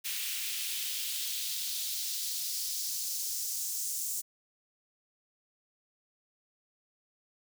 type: noise with high-pass filter sweep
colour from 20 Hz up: white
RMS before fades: -35 dBFS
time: 0.04-4.22 s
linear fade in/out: 20 ms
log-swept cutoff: 2500 to 7100 Hz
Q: 1.8
effects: none